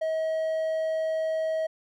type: tone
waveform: triangle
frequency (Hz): 638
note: D#5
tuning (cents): +43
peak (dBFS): -23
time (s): 0.01-1.67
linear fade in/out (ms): 10
effects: none